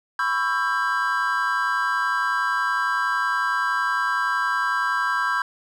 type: chord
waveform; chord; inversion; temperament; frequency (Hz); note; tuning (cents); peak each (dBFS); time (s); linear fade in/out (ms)
triangle; C# half-diminished seventh; third; just; 997.9 / 1108.7 / 1330.5 / 1596.6; B5 / C#6 / E6 / G6; +18 / 0 / +16 / +31; -25 / -26 / -25 / -22; 0.19-5.42; 2
effects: none